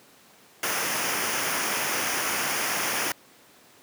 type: noise with comb filter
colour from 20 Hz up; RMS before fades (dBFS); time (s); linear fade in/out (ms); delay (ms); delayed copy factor
pink; -27; 0.63-3.12; 2; 0.25; -0.6
effects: pink hiss -54 dBFS RMS until 3.82 s + high-pass 200 Hz 12 dB/octave